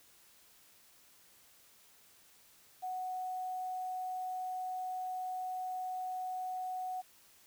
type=tone with quantisation; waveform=sine; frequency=740 Hz; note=F#5; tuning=in tune; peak=-36 dBFS; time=2.82-7.02 s; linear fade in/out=20 ms; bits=10; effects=white hiss -63 dBFS RMS until 7.46 s